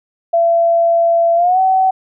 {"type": "tone with pitch glide", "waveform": "sine", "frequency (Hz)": [675, 757.7], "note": ["E5", "F#5"], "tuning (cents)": [41, 41], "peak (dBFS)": -9, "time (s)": [0.33, 1.91], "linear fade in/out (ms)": 10, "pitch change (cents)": 200, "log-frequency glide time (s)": [1.35, 1.6], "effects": []}